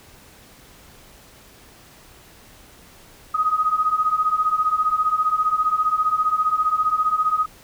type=beating tone pair; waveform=sine; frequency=1244.5 / 1259.5 Hz; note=D#6 / D#6; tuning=0 / +21 cents; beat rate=15 Hz; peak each=-22 / -19 dBFS; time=3.34-7.46 s; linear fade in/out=10 ms; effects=pink hiss -48 dBFS RMS until 7.63 s